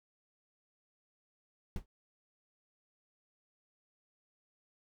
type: noise with exponential decay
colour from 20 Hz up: brown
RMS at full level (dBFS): -32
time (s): 1.76-1.86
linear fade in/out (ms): 2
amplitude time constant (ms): 20
effects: none